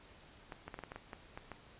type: clicks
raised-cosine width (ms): 0.5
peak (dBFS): -29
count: 10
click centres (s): 0.522 / 0.68 / 0.742 / 0.79 / 0.837 / 0.919 / 0.96 / 1.132 / 1.375 / 1.517
effects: pink hiss -59 dBFS RMS until 1.79 s + resampled to 8000 Hz